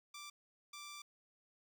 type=tone bursts at uneven times; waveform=10% pulse; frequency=1174.7 Hz; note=D6; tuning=in tune; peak=-40 dBFS; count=2; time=0.14-0.3 / 0.73-1.02 s; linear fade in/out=5 ms; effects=none